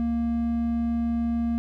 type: tone pair together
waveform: triangle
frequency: 68.9 / 233.4 Hz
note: C#2 / A#3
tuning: -10 / +2 cents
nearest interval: octave + major sixth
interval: 2112 cents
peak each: -31 / -21 dBFS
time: 0-1.58 s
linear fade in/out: 0 ms
effects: none